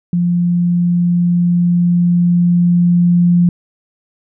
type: tone with level ramp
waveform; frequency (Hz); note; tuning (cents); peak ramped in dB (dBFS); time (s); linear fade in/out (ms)
sine; 174.61; F3; 0; -11 to -7; 0.13-3.49; 2
effects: none